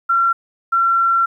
sine tone pair in turn, 1365 / 1360.2 Hz, F6 / F6, -40 / -46 cents, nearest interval unison, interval 6 cents, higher first, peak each -12 dBFS, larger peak neither, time 0.09-0.33 / 0.72-1.26 s, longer second, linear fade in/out 10 ms, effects 9-bit

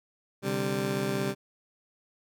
20% pulse chord, C suspended second, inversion none, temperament just, 130.81 / 147.16 / 196.22 Hz, C3 / D3 / G3, 0 / +4 / +2 cents, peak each -28 / -31 / -26 dBFS, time 0.42-1.35 s, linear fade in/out 50 ms, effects none

